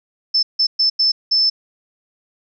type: tone bursts at uneven times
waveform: sine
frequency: 5274 Hz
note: E8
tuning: in tune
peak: -12 dBFS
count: 5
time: 0.34-0.43 / 0.59-0.67 / 0.79-0.9 / 0.99-1.12 / 1.31-1.5 s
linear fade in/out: 10 ms
effects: none